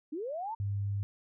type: linear sweep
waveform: sine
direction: up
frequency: 279.4 to 932.3 Hz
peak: -34 dBFS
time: 0.12-0.55 s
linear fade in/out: 10 ms
type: tone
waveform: sine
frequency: 100.4 Hz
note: G2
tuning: 42 cents sharp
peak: -30 dBFS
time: 0.6-1.03 s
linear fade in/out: 0 ms
effects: none